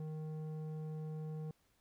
square tone with low-pass filter, 155.56 Hz, D#3, in tune, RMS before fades -43 dBFS, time 0-1.51 s, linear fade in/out 2 ms, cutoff 540 Hz, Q 0.77, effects pink hiss -75 dBFS RMS until 1.8 s

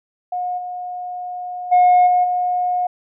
sine tone with level steps, 721 Hz, F#5, 45 cents flat, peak -20 / -25 / -7 / -11 / -16 dBFS, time 0.32-2.87 s, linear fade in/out 5 ms, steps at 0.57 / 1.71 / 2.06 / 2.23 s, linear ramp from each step 20 ms, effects tanh soft clip ceiling -7 dBFS

